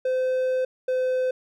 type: tone pair in turn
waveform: triangle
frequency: 514 / 511.8 Hz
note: C5 / C5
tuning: -31 / -38 cents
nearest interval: unison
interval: 7 cents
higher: first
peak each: -19 dBFS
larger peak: neither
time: 0.05-0.65 / 0.88-1.31 s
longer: first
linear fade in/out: 5 ms
effects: none